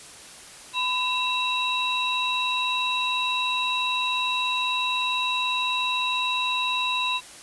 sine tone cluster, 1006 / 2691 / 3860 Hz, B5 / E7 / B7, +32 / +35 / -40 cents, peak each -27 dBFS, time 0.73-7.21 s, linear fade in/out 50 ms, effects white hiss -44 dBFS RMS until 7.42 s + resampled to 24000 Hz

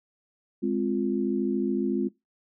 sine chord, F minor, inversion first, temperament equal, 207.7 / 261.6 / 349.2 Hz, Ab3 / C4 / F4, 0 / 0 / 0 cents, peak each -28 dBFS, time 0.62-2.09 s, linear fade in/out 20 ms, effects noise-tail reverb RT60 0.2 s tail -21 dB re dry

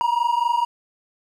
triangle tone pair together, 939 / 963.2 Hz, A#5 / B5, +12 / -44 cents, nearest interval unison, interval 44 cents, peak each -19 dBFS, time 0.01-0.65 s, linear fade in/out 0 ms, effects none

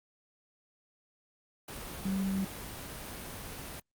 sine tone in noise, 192.9 Hz, G3, 28 cents flat, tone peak -29 dBFS, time 2.05-2.45 s, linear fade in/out 5 ms, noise pink, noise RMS -42 dBFS, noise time 1.68-3.8 s, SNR +10 dB, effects Opus 32 kbps

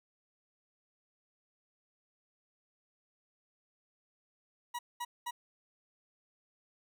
40% pulse tone bursts, 964 Hz, B5, 42 cents flat, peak -35 dBFS, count 3, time 4.74-5.31 s, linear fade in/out 10 ms, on 50 ms, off 210 ms, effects none

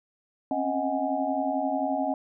sine tone cluster, 262.5 / 273.8 / 628 / 741 / 825 Hz, C4 / C#4 / D#5 / F#5 / G#5, +6 / -21 / +16 / +2 / -12 cents, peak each -35 / -30 / -30 / -30 / -33 dBFS, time 0.51-2.14 s, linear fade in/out 2 ms, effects none

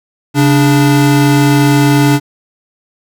square tone pair together, 137.6 / 291.6 Hz, C#3 / D4, -12 / -12 cents, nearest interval octave + minor second, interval 1300 cents, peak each -10 dBFS, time 0.34-2.2 s, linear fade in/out 50 ms, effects none

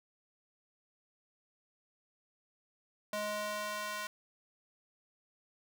square tone with high-pass filter sweep, 209.3 Hz, G#3, 14 cents sharp, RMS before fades -38 dBFS, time 3.13-4.07 s, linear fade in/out 2 ms, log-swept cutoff 540 to 1200 Hz, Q 1.2, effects none

